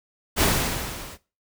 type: noise with level ramp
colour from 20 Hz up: pink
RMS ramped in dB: -17 to -41 dBFS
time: 0.36-1.18 s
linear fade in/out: 50 ms
effects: noise-tail reverb RT60 0.3 s tail -19 dB re dry